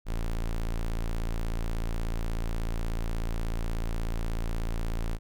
square tone, 28.24 Hz, A0, 46 cents sharp, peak -28 dBFS, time 0.05-5.19 s, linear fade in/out 50 ms, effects none

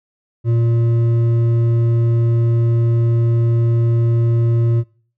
sine tone with hard clipping, 116.54 Hz, A#2, in tune, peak -14 dBFS, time 0.44-4.84 s, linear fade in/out 50 ms, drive 7 dB, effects noise-tail reverb RT60 0.5 s tail -23 dB re dry

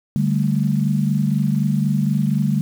sine chord, D suspended fourth, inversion none, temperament equal, 146.83 / 196 / 220 Hz, D3 / G3 / A3, 0 / 0 / 0 cents, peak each -19 / -20 / -22 dBFS, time 0.16-2.61 s, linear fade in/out 0 ms, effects 7-bit

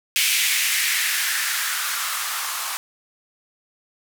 violet noise with band-pass filter sweep, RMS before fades -23 dBFS, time 0.16-2.77 s, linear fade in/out 0 ms, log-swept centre 2500 to 1000 Hz, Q 2.7, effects none

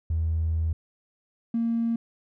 triangle tone pair in turn, 80.7 / 230.8 Hz, E2 / A#3, -36 / -17 cents, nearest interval octave + tritone, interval 1819 cents, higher second, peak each -19 dBFS, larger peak neither, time 0.1-0.73 / 1.54-1.96 s, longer first, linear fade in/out 5 ms, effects tanh soft clip ceiling -20 dBFS

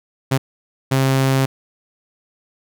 sawtooth tone bursts at uneven times, 133.8 Hz, C3, 39 cents sharp, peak -10 dBFS, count 2, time 0.31-0.38 / 0.91-1.46 s, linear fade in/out 10 ms, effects none

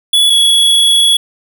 square tone pair in turn, 3412 / 3369 Hz, G#7 / G#7, +46 / +24 cents, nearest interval unison, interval 22 cents, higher first, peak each -7 dBFS, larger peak neither, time 0.13-0.3 / 0.3-1.17 s, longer second, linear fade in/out 5 ms, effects none

